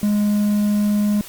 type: tone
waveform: triangle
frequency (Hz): 207.6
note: G#3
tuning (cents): 0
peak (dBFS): -13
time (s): 0.03-1.21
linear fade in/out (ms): 0
effects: white hiss -38 dBFS RMS until 1.28 s + Opus 48 kbps